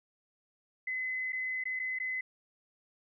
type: tone with dropouts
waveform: sine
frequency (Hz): 2031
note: B6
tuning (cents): +48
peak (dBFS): -32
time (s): 0.87-2.21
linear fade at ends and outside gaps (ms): 5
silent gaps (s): 1.323-1.329 / 1.639-1.654 / 1.793-1.797 / 1.988-1.999
effects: none